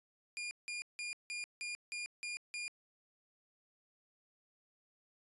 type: tone bursts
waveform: sawtooth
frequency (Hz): 2418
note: D7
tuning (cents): +50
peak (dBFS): -36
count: 8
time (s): 0.37-2.68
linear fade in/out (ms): 0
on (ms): 140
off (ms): 170
effects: resampled to 24000 Hz